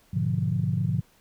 sine chord, G# diminished seventh, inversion none, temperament equal, 103.83 / 123.47 / 146.83 / 174.61 Hz, G#2 / B2 / D3 / F3, 0 / 0 / 0 / 0 cents, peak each -28 dBFS, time 0.13-1.01 s, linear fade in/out 10 ms, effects tanh soft clip ceiling -12 dBFS + pink hiss -61 dBFS RMS until 1.2 s

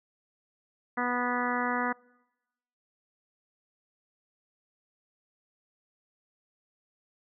harmonic tone, 245.6 Hz, B3, 9 cents flat, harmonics 1 / 2 / 3 / 4 / 5 / 6 / 7 / 8, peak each -33 / -37 / -35 / -34 / -34 / -36 / -36 / -37 dBFS, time 0.97-1.93 s, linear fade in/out 10 ms, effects noise-tail reverb RT60 1.0 s tail -25 dB re dry

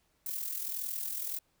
violet noise with amplitude modulation, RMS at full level -34 dBFS, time 0.26-1.39 s, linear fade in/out 5 ms, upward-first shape sine, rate 41.7 Hz, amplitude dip 60%, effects pink hiss -73 dBFS RMS until 1.6 s

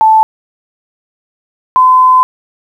sine tone pair in turn, 877 / 1020.7 Hz, A5 / C6, -6 / -43 cents, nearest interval minor third, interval 263 cents, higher second, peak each -3 dBFS, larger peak neither, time 0.01-0.23 / 1.76-2.23 s, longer second, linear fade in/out 0 ms, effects 7-bit

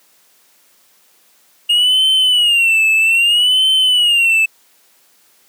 triangle tone with vibrato, 2839 Hz, F7, 28 cents sharp, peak -8 dBFS, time 1.69-4.46 s, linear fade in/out 10 ms, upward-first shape sine, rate 0.62 Hz, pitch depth 140 cents each way, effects white hiss -53 dBFS RMS until 5.48 s + high-pass 200 Hz 12 dB/octave

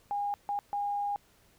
sine tone bursts at uneven times, 814 Hz, G#5, 35 cents flat, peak -29 dBFS, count 3, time 0.11-0.34 / 0.49-0.59 / 0.73-1.16 s, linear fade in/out 0 ms, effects pink hiss -64 dBFS RMS until 1.58 s

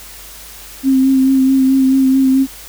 sine tone with vibrato, 265.4 Hz, C4, 25 cents sharp, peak -8 dBFS, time 0.83-2.47 s, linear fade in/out 50 ms, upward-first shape sine, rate 4.6 Hz, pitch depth 22 cents each way, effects added 50 Hz sine -41 dBFS peak until 2.68 s + white hiss -35 dBFS RMS until 2.68 s

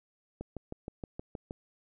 click train, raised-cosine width 2 ms, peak -25 dBFS, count 8, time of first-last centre 0.41-1.509 s, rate 6.37 Hz, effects none

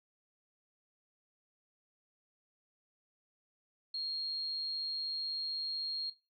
sine tone, 4251 Hz, C8, 27 cents sharp, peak -35 dBFS, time 3.94-6.1 s, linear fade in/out 5 ms, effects noise-tail reverb RT60 0.3 s tail -20 dB re dry

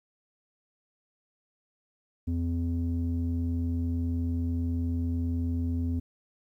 square tone with low-pass filter, 84.6 Hz, E2, 45 cents sharp, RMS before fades -29 dBFS, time 2.27-6 s, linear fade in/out 10 ms, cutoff 230 Hz, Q 2.8, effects 11-bit

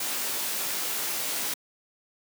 white noise with comb filter, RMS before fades -30 dBFS, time 0-1.54 s, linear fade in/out 5 ms, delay 18 ms, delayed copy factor +0.5, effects high-pass 200 Hz 12 dB/octave

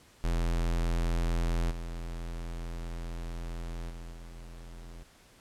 square tone with level steps, 42.25 Hz, E1, 43 cents sharp, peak -27 / -36 / -41 / -44 dBFS, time 0.24-5.03 s, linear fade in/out 0 ms, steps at 1.7 / 3.89 / 4.11 s, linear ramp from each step 20 ms, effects pink hiss -59 dBFS RMS until 5.4 s + low-pass 11000 Hz 12 dB/octave

